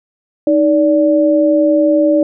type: tone pair together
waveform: sine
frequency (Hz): 311.1 / 580.2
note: D#4 / D5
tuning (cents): 0 / -21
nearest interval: major seventh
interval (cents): 1079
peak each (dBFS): -11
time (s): 0.47-2.23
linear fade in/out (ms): 2
effects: none